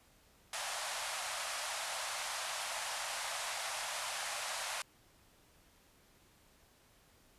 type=band-pass noise; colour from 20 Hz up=pink; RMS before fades=-40 dBFS; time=0.53-4.82 s; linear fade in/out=2 ms; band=620 to 11000 Hz; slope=48 dB/octave; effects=pink hiss -66 dBFS RMS until 7.38 s + resampled to 32000 Hz